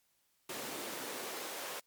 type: noise with high-pass filter sweep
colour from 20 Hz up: pink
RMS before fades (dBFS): -42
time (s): 0.49-1.8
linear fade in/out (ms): 5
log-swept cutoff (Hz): 270 to 530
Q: 1.2
effects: white hiss -75 dBFS RMS until 1.86 s + MP3 96 kbps